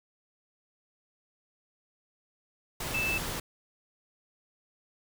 sine tone in noise, 2636 Hz, E7, 1 cent flat, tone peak -28 dBFS, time 2.94-3.18 s, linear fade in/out 5 ms, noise pink, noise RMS -35 dBFS, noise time 2.8-3.4 s, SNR +4 dB, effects none

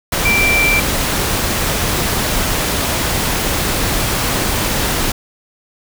sine tone in noise, 2349 Hz, D7, in tune, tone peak -12 dBFS, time 0.25-0.8 s, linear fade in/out 5 ms, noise pink, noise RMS -17 dBFS, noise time 0.12-5.12 s, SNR +2 dB, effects none

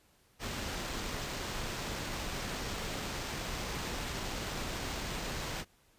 pink noise with sample-and-hold, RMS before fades -38 dBFS, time 0.39-5.65 s, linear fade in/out 50 ms, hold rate 11025 Hz, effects pink hiss -67 dBFS RMS until 5.98 s + resampled to 32000 Hz

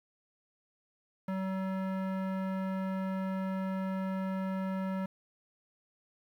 square tone with low-pass filter, 190 Hz, F#3, 46 cents sharp, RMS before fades -34 dBFS, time 1.28-5.06 s, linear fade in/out 5 ms, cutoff 1500 Hz, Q 1.1, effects 10-bit

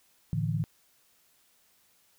sine chord, A suspended fourth, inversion none, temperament equal, 110 / 146.83 / 164.81 Hz, A2 / D3 / E3, 0 / 0 / 0 cents, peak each -31 dBFS, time 0.33-0.64 s, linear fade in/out 0 ms, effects white hiss -66 dBFS RMS until 2.18 s

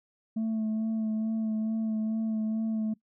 sine tone with vibrato, 220 Hz, A3, in tune, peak -24 dBFS, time 0.36-2.94 s, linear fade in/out 10 ms, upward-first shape sine, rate 2.3 Hz, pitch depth 22 cents each way, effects noise-tail reverb RT60 0.1 s tail -21 dB re dry + tanh soft clip ceiling -26 dBFS

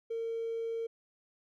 triangle tone with hard clipping, 456.9 Hz, A#4, 35 cents flat, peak -33 dBFS, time 0.1-0.87 s, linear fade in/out 10 ms, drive 3 dB, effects none

